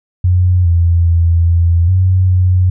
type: tone with pitch steps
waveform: sine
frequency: 90.3 / 85.2 / 84.3 / 85 / 92.8 / 91.4 Hz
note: F#2 / F2 / E2 / F2 / F#2 / F#2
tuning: -42 / -42 / +39 / -46 / +6 / -21 cents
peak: -7 dBFS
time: 0.24-2.7 s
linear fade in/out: 5 ms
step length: 410 ms
effects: none